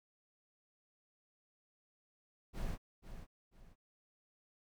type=noise with echo; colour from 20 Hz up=brown; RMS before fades=-39 dBFS; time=2.53-2.78 s; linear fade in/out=50 ms; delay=490 ms; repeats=2; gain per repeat=-10 dB; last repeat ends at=3.76 s; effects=none